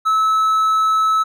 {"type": "tone", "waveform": "triangle", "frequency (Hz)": 1300, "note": "E6", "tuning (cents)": -24, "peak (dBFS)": -11, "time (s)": [0.05, 1.24], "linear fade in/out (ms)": 20, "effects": []}